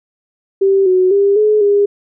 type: tone with pitch steps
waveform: sine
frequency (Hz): 389.8 / 369.6 / 399.7 / 425.2 / 406.2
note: G4 / F#4 / G4 / G#4 / G#4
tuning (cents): -10 / -2 / +34 / +41 / -38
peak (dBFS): -8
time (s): 0.61-1.86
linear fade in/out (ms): 10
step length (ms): 250
effects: none